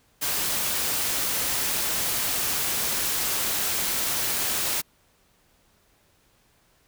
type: noise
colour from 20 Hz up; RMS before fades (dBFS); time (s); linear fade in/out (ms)
white; -26; 0.21-4.82; 20
effects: pink hiss -63 dBFS RMS until 6.87 s